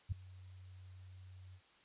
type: tone with ADSR envelope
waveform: sine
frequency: 92.5 Hz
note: F#2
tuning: in tune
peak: -31 dBFS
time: 0.09-1.61 s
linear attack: 30 ms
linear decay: 7 ms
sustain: -21 dB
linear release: 70 ms
effects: white hiss -67 dBFS RMS until 1.84 s + resampled to 8000 Hz